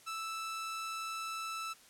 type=tone; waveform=sawtooth; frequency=1318.5 Hz; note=E6; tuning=in tune; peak=-34 dBFS; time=0.06-1.74 s; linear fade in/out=20 ms; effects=white hiss -60 dBFS RMS until 1.89 s + low-pass 11000 Hz 12 dB/octave